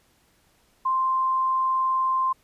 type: tone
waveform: sine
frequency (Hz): 1046.5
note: C6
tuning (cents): 0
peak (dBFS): -20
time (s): 0.85-2.33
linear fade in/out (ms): 10
effects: pink hiss -63 dBFS RMS until 2.43 s + resampled to 32000 Hz